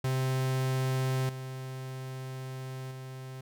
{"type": "tone with level steps", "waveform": "45% pulse", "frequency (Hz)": 130.81, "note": "C3", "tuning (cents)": 0, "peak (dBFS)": [-27, -37, -40], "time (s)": [0.04, 3.41], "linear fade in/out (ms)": 5, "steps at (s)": [1.29, 2.91], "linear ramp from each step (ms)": 2, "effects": []}